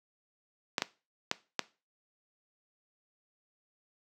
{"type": "clicks", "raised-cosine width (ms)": 0.2, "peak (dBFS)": -10, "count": 4, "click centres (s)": [0.782, 0.821, 1.314, 1.593], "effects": ["noise-tail reverb RT60 0.3 s tail -18 dB re dry", "high-pass 200 Hz 12 dB/octave"]}